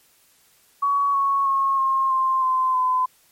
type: tone with pitch steps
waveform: sine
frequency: 1125 / 1106.3 / 1087.9 / 1069.9 / 1052.1 / 1034.6 / 1017.4 Hz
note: C#6 / C#6 / C#6 / C6 / C6 / C6 / C6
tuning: +25 / -4 / -33 / +38 / +9 / -20 / -49 cents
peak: -17 dBFS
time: 0.82-3.06 s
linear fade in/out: 10 ms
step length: 320 ms
effects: white hiss -58 dBFS RMS until 3.31 s + MP3 64 kbps

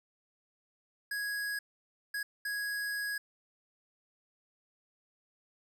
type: tone bursts at uneven times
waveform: square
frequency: 1661.2 Hz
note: G#6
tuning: in tune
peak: -34 dBFS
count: 3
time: 1.11-1.59 / 2.14-2.23 / 2.45-3.18 s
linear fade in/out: 5 ms
effects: none

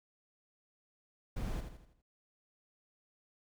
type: noise with echo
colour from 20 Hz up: brown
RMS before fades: -37 dBFS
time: 1.36-1.61 s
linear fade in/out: 10 ms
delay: 82 ms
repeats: 5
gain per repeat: -7 dB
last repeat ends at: 2.02 s
effects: none

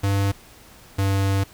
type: tone pair in turn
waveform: square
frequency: 99.1 / 97.79 Hz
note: G2 / G2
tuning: +19 / -4 cents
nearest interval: unison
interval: 23 cents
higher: first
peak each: -19 dBFS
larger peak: neither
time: 0.03-0.32 / 0.98-1.44 s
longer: second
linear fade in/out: 10 ms
effects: pink hiss -48 dBFS RMS until 1.53 s

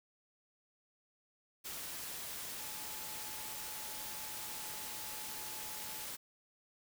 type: tone in noise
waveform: sine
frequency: 861 Hz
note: A5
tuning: 38 cents flat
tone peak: -54 dBFS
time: 2.58-6.06 s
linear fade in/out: 20 ms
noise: white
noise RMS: -44 dBFS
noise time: 1.64-6.17 s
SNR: -13 dB
effects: none

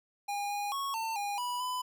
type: tone with pitch steps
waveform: square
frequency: 813 / 818 / 1104 / 898 / 814 / 981 / 1002 Hz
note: G#5 / G#5 / C#6 / A5 / G#5 / B5 / B5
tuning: -37 / -26 / -7 / +35 / -35 / -12 / +25 cents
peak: -33 dBFS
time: 0.28-1.82 s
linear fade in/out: 10 ms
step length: 220 ms
effects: none

